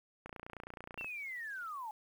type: click train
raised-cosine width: 0.5 ms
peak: -30 dBFS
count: 24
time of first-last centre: 0.26-1.045 s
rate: 29.3 Hz
type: linear sweep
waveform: sine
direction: down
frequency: 2751 to 824 Hz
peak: -40 dBFS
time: 0.98-1.91 s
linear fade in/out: 2 ms
effects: 10-bit